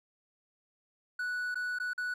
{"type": "tone with dropouts", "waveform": "triangle", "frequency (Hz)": 1477, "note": "F#6", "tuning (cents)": -3, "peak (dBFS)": -30, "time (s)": [1.19, 2.14], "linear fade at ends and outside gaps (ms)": 5, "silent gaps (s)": [[1.545, 1.555], [1.787, 1.799], [1.934, 1.978]], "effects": []}